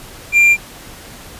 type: tone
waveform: triangle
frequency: 2382 Hz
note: D7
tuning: 24 cents sharp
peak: -5 dBFS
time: 0.32-0.57 s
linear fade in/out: 50 ms
effects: pink hiss -36 dBFS RMS until 1.39 s + resampled to 32000 Hz